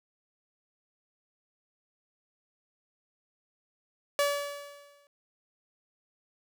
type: tone with exponential decay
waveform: sawtooth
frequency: 573 Hz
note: D5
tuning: 43 cents flat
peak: -19 dBFS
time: 4.19-5.07 s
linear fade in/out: 1 ms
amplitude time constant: 190 ms
effects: none